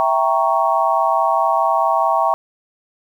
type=chord; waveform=sine; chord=E diminished seventh; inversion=none; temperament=equal; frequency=659.3 / 784 / 932.3 / 1108.7 Hz; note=E5 / G5 / Bb5 / Db6; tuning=0 / 0 / 0 / 0 cents; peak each=-19 dBFS; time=0-2.34 s; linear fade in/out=0 ms; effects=8-bit